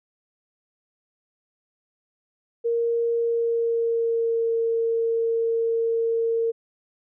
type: tone with pitch glide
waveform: sine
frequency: 466.2 to 457.9 Hz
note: A#4 to A#4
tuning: 0 to -31 cents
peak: -20 dBFS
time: 2.64-6.52 s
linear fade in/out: 20 ms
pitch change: -31 cents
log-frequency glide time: 3.12-4.53 s
effects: none